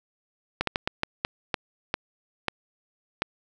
slowing click train, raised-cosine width 0.3 ms, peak -8 dBFS, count 10, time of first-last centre 0.61-3.22 s, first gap 63 ms, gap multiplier 1.36, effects none

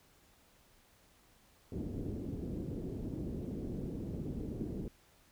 white low-pass noise, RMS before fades -40 dBFS, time 1.72-4.88 s, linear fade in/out 2 ms, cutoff 350 Hz, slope 24 dB/octave, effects pink hiss -66 dBFS RMS until 5.31 s

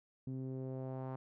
sawtooth tone with low-pass filter sweep, 130.81 Hz, C3, in tune, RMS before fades -42 dBFS, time 0.27-1.16 s, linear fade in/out 2 ms, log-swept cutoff 260 to 1000 Hz, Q 1.8, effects none

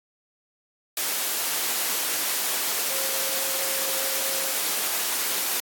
sine tone in noise, 538 Hz, C5, 48 cents sharp, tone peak -36 dBFS, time 2.9-4.52 s, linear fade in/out 2 ms, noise white, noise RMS -26 dBFS, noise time 0.97-5.6 s, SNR -13 dB, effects high-pass 300 Hz 12 dB/octave + AAC 64 kbps

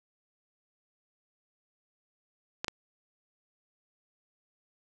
clicks, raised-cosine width 0.2 ms, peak -14 dBFS, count 2, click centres 2.645 / 2.682 s, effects none

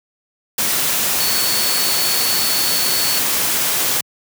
sine tone in noise, 4435 Hz, C#8, in tune, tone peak -21 dBFS, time 1.2-3.19 s, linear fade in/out 5 ms, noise white, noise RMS -18 dBFS, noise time 0.58-4.01 s, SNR -6 dB, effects high-pass 100 Hz 12 dB/octave

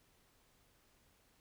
silence, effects pink hiss -71 dBFS RMS until 1.4 s

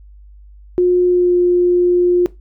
sine tone with pitch glide, 358.6 to 354.7 Hz, F4 to F4, +46 to +27 cents, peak -9 dBFS, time 0.78-2.26 s, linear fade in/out 0 ms, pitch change -19 cents, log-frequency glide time 1.06-1.35 s, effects noise-tail reverb RT60 0.2 s tail -18 dB re dry + added 50 Hz sine -38 dBFS peak until 2.4 s

